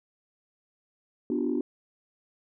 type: chord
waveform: sine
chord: G dominant seventh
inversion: first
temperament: equal with one note detuned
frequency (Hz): 246.9 / 293.7 / 349.2 / 384.8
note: B3 / D4 / F4 / G4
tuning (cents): 0 / 0 / 0 / -32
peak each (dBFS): -29 / -29 / -31 / -33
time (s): 1.3-1.61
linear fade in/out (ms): 2
effects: tanh soft clip ceiling -17 dBFS